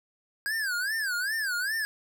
square tone with vibrato, 1602 Hz, G6, 37 cents sharp, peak -28 dBFS, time 0.46-1.85 s, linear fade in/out 0 ms, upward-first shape sine, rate 2.5 Hz, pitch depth 210 cents each way, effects none

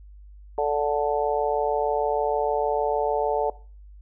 harmonic tone, 146.5 Hz, D3, 4 cents flat, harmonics 3 / 4 / 5 / 6, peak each -25 / -26 / -27 / -28 dBFS, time 0.58-3.5 s, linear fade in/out 2 ms, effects noise-tail reverb RT60 0.4 s tail -20 dB re dry + added 50 Hz sine -43 dBFS peak until 4.01 s

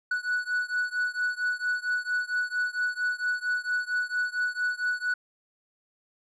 triangle beating tone pair, 1475 / 1479.4 Hz, F#6 / F#6, -6 / -1 cents, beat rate 4.4 Hz, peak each -27 / -28 dBFS, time 0.11-5.14 s, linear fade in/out 5 ms, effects resampled to 22050 Hz

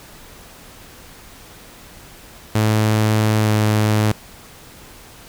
sawtooth tone with pitch glide, 108.3 to 107.06 Hz, A2 to A2, -27 to -47 cents, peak -10 dBFS, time 2.55-4.12 s, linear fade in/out 5 ms, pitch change -20 cents, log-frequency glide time 3.42-3.49 s, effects pink hiss -42 dBFS RMS until 5.28 s

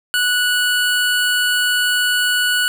25% pulse tone, 1473 Hz, F#6, 8 cents flat, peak -11 dBFS, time 0.14-2.68 s, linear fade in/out 0 ms, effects none

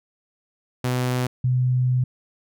sawtooth / sine tone pair in turn, 125.7 / 126.41 Hz, B2 / B2, +31 / +41 cents, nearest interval unison, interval 10 cents, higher second, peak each -17 dBFS, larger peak neither, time 0.84-1.27 / 1.44-2.04 s, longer second, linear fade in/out 5 ms, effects none

